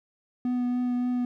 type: tone with vibrato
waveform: triangle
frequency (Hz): 246.9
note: B3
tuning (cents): 0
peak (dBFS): -22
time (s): 0.45-1.25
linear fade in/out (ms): 2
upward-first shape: triangle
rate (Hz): 3.5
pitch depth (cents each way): 14
effects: none